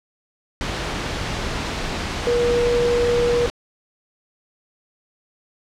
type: tone in noise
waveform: sine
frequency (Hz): 479.6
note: A#4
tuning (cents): +49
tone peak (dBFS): -16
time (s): 2.27-3.46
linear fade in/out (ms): 0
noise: pink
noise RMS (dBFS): -25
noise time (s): 0.61-3.5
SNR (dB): +6
effects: low-pass 5000 Hz 12 dB/octave